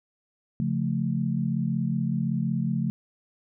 sine chord, Db augmented, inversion none, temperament equal, 138.59 / 174.61 / 220 Hz, Db3 / F3 / A3, 0 / 0 / 0 cents, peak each -28 dBFS, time 0.6-2.9 s, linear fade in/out 0 ms, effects none

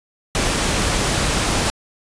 pink noise, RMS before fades -19 dBFS, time 0.35-1.7 s, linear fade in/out 0 ms, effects resampled to 22050 Hz

